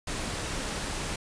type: noise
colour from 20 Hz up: pink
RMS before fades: -33 dBFS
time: 0.07-1.16 s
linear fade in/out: 5 ms
effects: resampled to 22050 Hz